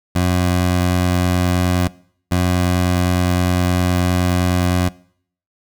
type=tone pair in turn; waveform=20% pulse; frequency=89.7 / 89.7 Hz; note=F2 / F2; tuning=+47 / +47 cents; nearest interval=unison; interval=0 cents; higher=neither; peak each=-9 dBFS; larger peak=neither; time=0.15-1.88 / 2.31-4.89 s; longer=second; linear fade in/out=10 ms; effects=noise-tail reverb RT60 0.6 s tail -22 dB re dry